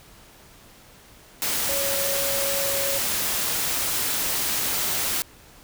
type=tone in noise; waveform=sine; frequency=554.4 Hz; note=C#5; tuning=in tune; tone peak=-28 dBFS; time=1.69-2.98 s; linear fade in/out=0 ms; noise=white; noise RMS=-25 dBFS; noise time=1.42-5.22 s; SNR=-6 dB; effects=pink hiss -50 dBFS RMS until 5.63 s